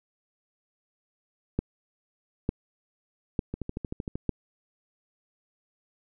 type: two click trains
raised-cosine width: 3 ms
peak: -19 / -12 dBFS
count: 9 / 4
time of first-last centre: 3.54-4.155 / 1.59-4.293 s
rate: 13 / 1.11 Hz
effects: none